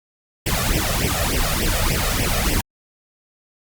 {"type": "noise with flanger", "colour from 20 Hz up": "pink", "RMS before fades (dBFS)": -20, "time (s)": [0.46, 2.61], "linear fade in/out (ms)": 5, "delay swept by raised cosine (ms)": [0.36, 1.66], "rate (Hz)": 3.4, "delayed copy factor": 0.95, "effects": ["Opus 48 kbps"]}